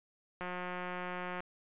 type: click train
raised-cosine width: 0.5 ms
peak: -25 dBFS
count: 180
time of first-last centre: 0.41-1.404 s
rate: 180 Hz
effects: resampled to 8000 Hz